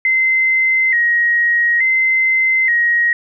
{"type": "tone with vibrato", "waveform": "sine", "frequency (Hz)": 1975.5, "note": "B6", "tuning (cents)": 0, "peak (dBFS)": -11, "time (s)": [0.05, 3.13], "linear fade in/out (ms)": 2, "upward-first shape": "square", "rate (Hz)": 0.57, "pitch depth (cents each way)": 78, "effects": []}